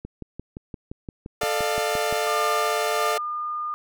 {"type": "click train", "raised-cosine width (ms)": 3, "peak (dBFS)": -21, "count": 13, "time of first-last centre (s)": [0.05, 2.126], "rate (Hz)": 5.78}
{"type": "chord", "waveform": "sawtooth", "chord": "D minor", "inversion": "second", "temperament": "equal with one note detuned", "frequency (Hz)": [440, 600.7, 698.5], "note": ["A4", "D5", "F5"], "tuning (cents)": [0, 39, 0], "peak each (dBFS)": -23, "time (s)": [1.41, 3.18], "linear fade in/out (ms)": 5}
{"type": "tone with pitch glide", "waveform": "sine", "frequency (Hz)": [1200, 1214.6], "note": ["D6", "D#6"], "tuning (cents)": [37, -42], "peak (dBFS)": -26, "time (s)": [2.27, 3.74], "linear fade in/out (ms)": 0, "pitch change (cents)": 21, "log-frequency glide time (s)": [2.79, 3.47]}
{"effects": []}